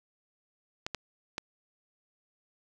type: clicks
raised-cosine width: 0.2 ms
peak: -16 dBFS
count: 3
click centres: 0.865 / 0.947 / 1.381 s
effects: none